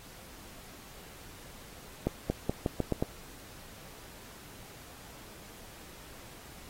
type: accelerating click train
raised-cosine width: 2 ms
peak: -14 dBFS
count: 7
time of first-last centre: 2.07-3.025 s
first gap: 230 ms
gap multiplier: 0.85
effects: pink hiss -51 dBFS RMS until 6.69 s + AAC 48 kbps